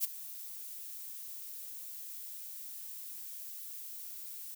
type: noise with ADSR envelope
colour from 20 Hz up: violet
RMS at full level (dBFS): -29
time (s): 0-4.55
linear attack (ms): 40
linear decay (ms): 17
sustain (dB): -16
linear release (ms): 11
effects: none